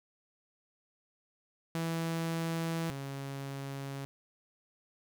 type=tone pair in turn; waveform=sawtooth; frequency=164.81 / 137.77 Hz; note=E3 / C#3; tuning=0 / -10 cents; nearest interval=minor third; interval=310 cents; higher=first; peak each=-28 / -34 dBFS; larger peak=first; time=1.75-2.9 / 2.9-4.05 s; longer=neither; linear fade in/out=0 ms; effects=none